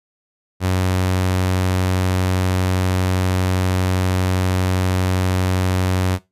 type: tone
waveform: sawtooth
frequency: 92.5 Hz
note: F#2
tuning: in tune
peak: -12 dBFS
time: 0.6-6.19 s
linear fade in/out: 50 ms
effects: noise-tail reverb RT60 0.2 s tail -18 dB re dry + resampled to 32000 Hz